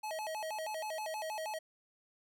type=tone with vibrato; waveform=square; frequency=738 Hz; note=F#5; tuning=5 cents flat; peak=-38 dBFS; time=0.03-1.59 s; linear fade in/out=10 ms; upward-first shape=square; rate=6.3 Hz; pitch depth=260 cents each way; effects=none